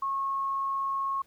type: tone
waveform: sine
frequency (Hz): 1091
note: C#6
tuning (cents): -28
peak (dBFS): -27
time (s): 0.02-1.22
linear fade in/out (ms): 5
effects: pink hiss -64 dBFS RMS until 1.26 s